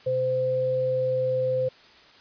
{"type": "tone pair together", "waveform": "sine", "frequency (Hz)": [128.4, 515.7], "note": ["C3", "C5"], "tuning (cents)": [-32, -25], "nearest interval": "2 octaves", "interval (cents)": 2407, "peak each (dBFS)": [-33, -22], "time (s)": [0.06, 1.69], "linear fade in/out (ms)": 10, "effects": ["white hiss -52 dBFS RMS until 2.2 s", "resampled to 11025 Hz"]}